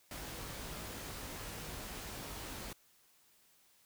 pink noise with comb filter, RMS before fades -45 dBFS, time 0.11-2.73 s, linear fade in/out 2 ms, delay 19 ms, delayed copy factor +0.5, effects white hiss -68 dBFS RMS until 3.85 s

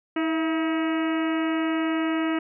harmonic tone with a mistuned harmonic, 320.1 Hz, D#4, 49 cents sharp, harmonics 1 / 2 / 3 / 4 / 5 / 6 / 7 / 8 / 9, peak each -23 / -33 / -37 / -34 / -38 / -37 / -39 / -42 / -41 dBFS, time 0.16-2.39 s, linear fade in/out 5 ms, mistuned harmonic 2, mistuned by +51 cents, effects none

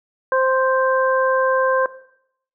harmonic tone, 523.3 Hz, C5, in tune, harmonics 1 / 2 / 3, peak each -17 / -20 / -22 dBFS, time 0.32-1.86 s, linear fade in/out 2 ms, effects noise-tail reverb RT60 0.7 s tail -17 dB re dry

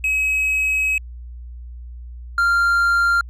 triangle tone pair in turn, 2550 / 1390.4 Hz, D#7 / F6, +42 / -8 cents, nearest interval minor seventh, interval 1050 cents, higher first, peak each -15 / -12 dBFS, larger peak second, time 0.04-0.98 / 2.38-3.21 s, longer first, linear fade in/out 2 ms, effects added 60 Hz sine -32 dBFS peak until 3.29 s

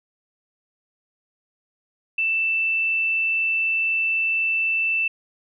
sine tone, 2658 Hz, E7, 14 cents sharp, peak -19 dBFS, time 2.18-5.08 s, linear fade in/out 5 ms, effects none

